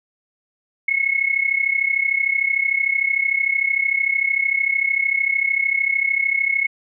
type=tone with amplitude modulation; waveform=sine; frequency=2186 Hz; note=C#7; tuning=25 cents flat; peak=-13 dBFS; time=0.88-6.67 s; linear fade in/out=5 ms; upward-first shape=sine; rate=33.3 Hz; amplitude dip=80%; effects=none